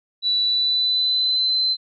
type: tone with pitch glide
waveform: sine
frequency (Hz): 3951 to 4071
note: B7 to C8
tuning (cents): 0 to -48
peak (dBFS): -17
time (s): 0.22-1.77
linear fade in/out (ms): 50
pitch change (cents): +52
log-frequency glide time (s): 0.42-1.64
effects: none